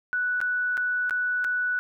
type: tone with dropouts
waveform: sine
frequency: 1480 Hz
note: F#6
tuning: in tune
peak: -23 dBFS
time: 0.13-1.79 s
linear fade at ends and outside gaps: 0 ms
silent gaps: 0.404-0.414 / 0.771-0.777 / 1.096-1.108 / 1.443-1.447 s
effects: none